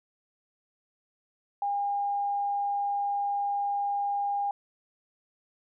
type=tone; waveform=sine; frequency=808 Hz; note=G#5; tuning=48 cents flat; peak=-26 dBFS; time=1.62-4.51 s; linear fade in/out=2 ms; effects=none